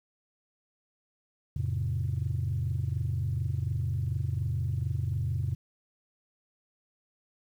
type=chord; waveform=sine; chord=F major; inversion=none; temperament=equal with one note detuned; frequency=87.31 / 110 / 134.18 Hz; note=F2 / A2 / C3; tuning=0 / 0 / +44 cents; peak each=-31 dBFS; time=1.56-5.55 s; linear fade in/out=5 ms; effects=tanh soft clip ceiling -21 dBFS + 10-bit